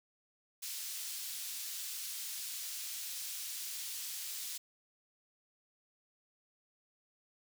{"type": "high-pass noise", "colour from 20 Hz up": "pink", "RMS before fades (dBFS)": -42, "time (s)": [0.62, 4.58], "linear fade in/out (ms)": 10, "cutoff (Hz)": 4300, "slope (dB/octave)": 12, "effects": []}